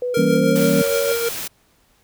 sine tone with pitch glide, 493.9 to 557.6 Hz, B4 to C#5, 0 to +10 cents, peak -20 dBFS, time 0.02-1.12 s, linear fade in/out 2 ms, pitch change +210 cents, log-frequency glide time 0.27-0.67 s
square tone with tremolo, 466.2 Hz, A#4, in tune, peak -18 dBFS, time 0.14-1.29 s, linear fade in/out 5 ms, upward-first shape triangle, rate 6.4 Hz, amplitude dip 50%
sine chord, E diminished seventh, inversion none, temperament equal, 164.81 / 196 / 233.1 / 277.2 Hz, E3 / G3 / Bb3 / Db4, 0 / 0 / 0 / 0 cents, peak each -21 dBFS, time 0.17-0.82 s, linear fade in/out 5 ms
white noise, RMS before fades -28 dBFS, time 0.55-1.48 s, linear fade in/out 10 ms
effects pink hiss -59 dBFS RMS until 2.03 s

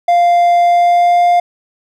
triangle tone with pitch glide, 697 to 702.7 Hz, F5 to F5, -4 to +10 cents, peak -5 dBFS, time 0.08-1.4 s, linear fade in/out 5 ms, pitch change +14 cents, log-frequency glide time 0.61-1.28 s, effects none

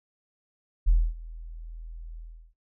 sine tone with ADSR envelope, 40.93 Hz, E1, 12 cents flat, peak -14 dBFS, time 0.86-2.54 s, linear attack 26 ms, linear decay 250 ms, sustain -23 dB, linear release 370 ms, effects noise-tail reverb RT60 0.2 s tail -23 dB re dry + tanh soft clip ceiling -11 dBFS

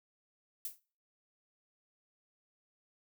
violet noise with exponential decay, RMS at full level -35 dBFS, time 0.65-0.8 s, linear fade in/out 2 ms, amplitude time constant 31 ms, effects noise-tail reverb RT60 0.4 s tail -22 dB re dry

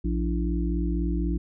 harmonic tone with a mistuned harmonic, 58.2 Hz, A#1, 2 cents flat, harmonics 1 / 3 / 5 / 6, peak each -25 / -30 / -32 / -33 dBFS, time 0.04-1.38 s, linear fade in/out 10 ms, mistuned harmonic 6, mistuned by -72 cents, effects none

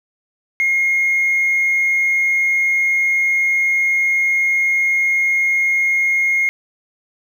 triangle tone with hard clipping, 2144 Hz, C7, 42 cents sharp, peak -13 dBFS, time 0.6-6.49 s, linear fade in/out 0 ms, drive 2 dB, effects none

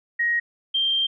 sine tone pair in turn, 1884 / 3168 Hz, A#6 / G7, +18 / +18 cents, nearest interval major sixth, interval 900 cents, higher second, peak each -19 dBFS, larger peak neither, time 0.19-0.4 / 0.74-1.07 s, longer second, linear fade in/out 10 ms, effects none

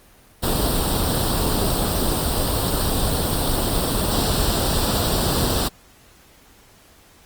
pink noise with comb filter, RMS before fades -20 dBFS, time 0.42-5.69 s, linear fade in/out 20 ms, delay 0.23 ms, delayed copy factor +0.75, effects pink hiss -51 dBFS RMS until 7.25 s + Opus 32 kbps

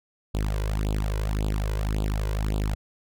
sawtooth tone with flanger, 52 Hz, G#1, 3 cents sharp, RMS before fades -26 dBFS, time 0.34-2.75 s, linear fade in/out 10 ms, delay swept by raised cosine 0.25 to 2.05 ms, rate 1.8 Hz, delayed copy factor +0.95, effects none

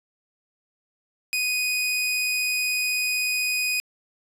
sawtooth tone, 2489 Hz, D#7, in tune, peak -19 dBFS, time 1.33-3.8 s, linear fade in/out 0 ms, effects resampled to 32000 Hz + 10-bit

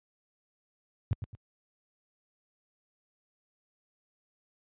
sine tone with echo, 104.7 Hz, G#2, 15 cents sharp, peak -22 dBFS, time 1.11-1.13 s, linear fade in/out 0 ms, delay 110 ms, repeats 2, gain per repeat -9 dB, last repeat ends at 1.35 s, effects high-pass 60 Hz 12 dB/octave + resampled to 8000 Hz

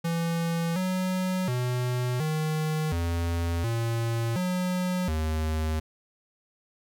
square tone with pitch steps, 167.4 / 185.2 / 124.4 / 155.6 / 84.8 / 115.5 / 181.9 / 78.5 Hz, E3 / F#3 / B2 / D#3 / E2 / A#2 / F#3 / D#2, +27 / +2 / +13 / 0 / +50 / -16 / -29 / +16 cents, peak -26 dBFS, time 0.04-5.8 s, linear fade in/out 10 ms, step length 720 ms, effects none

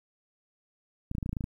clicks, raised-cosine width 5 ms, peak -20 dBFS, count 10, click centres 1.114 / 1.151 / 1.183 / 1.228 / 1.261 / 1.293 / 1.33 / 1.368 / 1.408 / 1.441 s, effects 10-bit

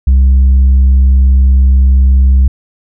sine tone with tanh clipping, 65.8 Hz, C2, 10 cents sharp, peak -4 dBFS, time 0.07-2.48 s, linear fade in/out 5 ms, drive 2 dB, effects none

